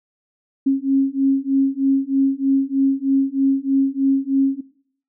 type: beating tone pair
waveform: sine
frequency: 269.8 / 273 Hz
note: C#4 / C#4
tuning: -47 / -26 cents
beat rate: 3.2 Hz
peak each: -18 dBFS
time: 0.66-4.61 s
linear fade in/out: 10 ms
effects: noise-tail reverb RT60 0.6 s tail -20 dB re dry